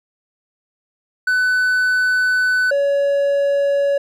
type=tone pair in turn; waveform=triangle; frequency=1500 / 563 Hz; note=F#6 / C#5; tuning=+23 / +27 cents; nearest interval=octave + perfect fourth; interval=1696 cents; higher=first; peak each=-12 dBFS; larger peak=neither; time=1.27-2.71 / 2.71-3.98 s; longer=first; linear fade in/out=5 ms; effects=none